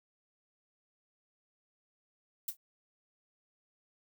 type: noise with exponential decay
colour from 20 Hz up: violet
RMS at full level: -30 dBFS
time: 2.48-2.57 s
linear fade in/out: 5 ms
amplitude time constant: 18 ms
effects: none

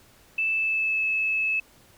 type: tone with pitch glide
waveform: sine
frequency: 2637 to 2601 Hz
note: E7 to E7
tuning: 0 to -24 cents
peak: -22 dBFS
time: 0.38-1.6 s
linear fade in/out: 5 ms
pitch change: -24 cents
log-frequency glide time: 0.51-1.06 s
effects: pink hiss -56 dBFS RMS until 1.97 s

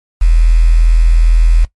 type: tone with quantisation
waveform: sine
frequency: 41.2 Hz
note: E1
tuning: in tune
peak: -4 dBFS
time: 0.21-1.65 s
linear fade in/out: 10 ms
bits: 5
effects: noise-tail reverb RT60 0.1 s tail -18 dB re dry + MP3 48 kbps

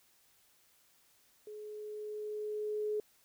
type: tone with level ramp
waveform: sine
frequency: 423.4 Hz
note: G#4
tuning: 33 cents sharp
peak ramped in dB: -44 to -31 dBFS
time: 1.47-3 s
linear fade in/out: 2 ms
effects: white hiss -68 dBFS RMS until 3.24 s

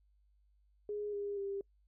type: tone with pitch steps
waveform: sine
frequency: 415.3 / 405.8 / 396.5 Hz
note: G#4 / G#4 / G4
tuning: 0 / -40 / +20 cents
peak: -36 dBFS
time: 0.89-1.61 s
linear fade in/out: 2 ms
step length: 240 ms
effects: noise-tail reverb RT60 0.1 s tail -26 dB re dry + added 50 Hz sine -67 dBFS peak until 1.87 s

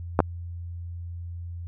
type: clicks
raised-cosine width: 1 ms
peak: -4 dBFS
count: 2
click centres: 0.191 / 0.203 s
effects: added 86 Hz sine -33 dBFS peak until 1.67 s

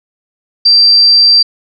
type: tone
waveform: sine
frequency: 4699 Hz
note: D8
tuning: in tune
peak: -3 dBFS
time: 0.65-1.43 s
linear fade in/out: 10 ms
effects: none

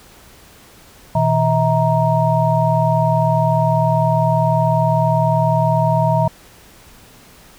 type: tone cluster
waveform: sine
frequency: 120.3 / 160.3 / 644 / 935 Hz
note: B2 / E3 / E5 / A#5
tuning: -45 / -48 / -41 / +5 cents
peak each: -18 dBFS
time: 1.15-6.28 s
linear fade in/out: 5 ms
effects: pink hiss -45 dBFS RMS until 7.58 s

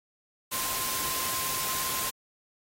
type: tone in noise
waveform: sine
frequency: 1046.5 Hz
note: C6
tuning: in tune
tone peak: -38 dBFS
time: 0.51-2.11 s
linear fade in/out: 20 ms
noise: white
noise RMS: -31 dBFS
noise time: 0.51-2.11 s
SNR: -10 dB
effects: AAC 48 kbps

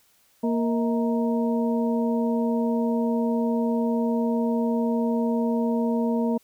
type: harmonic tone with a mistuned harmonic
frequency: 233.1 Hz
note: A#3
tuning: in tune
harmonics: 1 / 2 / 3 / 4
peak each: -22 / -28 / -32 / -34 dBFS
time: 0.43-6.38 s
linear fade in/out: 10 ms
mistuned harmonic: 3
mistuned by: -150 cents
effects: white hiss -62 dBFS RMS until 6.43 s

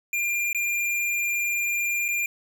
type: tone with dropouts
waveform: square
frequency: 2397 Hz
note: D7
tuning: 35 cents sharp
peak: -24 dBFS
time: 0.13-2.26 s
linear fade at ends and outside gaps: 2 ms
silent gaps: 0.53-0.547 / 2.082-2.086 s
effects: none

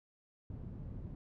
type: low-pass noise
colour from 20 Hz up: white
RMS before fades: -45 dBFS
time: 0.5-1.15 s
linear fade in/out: 2 ms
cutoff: 130 Hz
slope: 12 dB/octave
effects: none

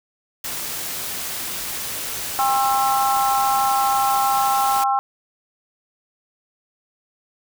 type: noise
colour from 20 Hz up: white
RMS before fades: -28 dBFS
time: 0.44-4.84 s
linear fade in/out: 5 ms
type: harmonic tone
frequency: 267.1 Hz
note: C4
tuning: 36 cents sharp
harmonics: 3 / 4 / 5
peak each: -18 / -23 / -24 dBFS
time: 2.39-4.99 s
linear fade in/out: 0 ms
effects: none

